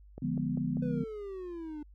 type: click train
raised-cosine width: 2 ms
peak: -29 dBFS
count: 4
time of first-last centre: 0.18-0.771 s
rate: 5.08 Hz
type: chord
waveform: sine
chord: D diminished seventh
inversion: none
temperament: equal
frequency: 146.83 / 174.61 / 207.7 / 246.9 Hz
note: D3 / F3 / Ab3 / Cb4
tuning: 0 / 0 / 0 / 0 cents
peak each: -35 / -35 / -37 / -33 dBFS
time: 0.22-1.04 s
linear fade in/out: 5 ms
type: exponential sweep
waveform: triangle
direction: down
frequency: 506 to 293.7 Hz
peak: -36 dBFS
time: 0.82-1.83 s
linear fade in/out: 5 ms
effects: added 50 Hz sine -52 dBFS peak until 1.94 s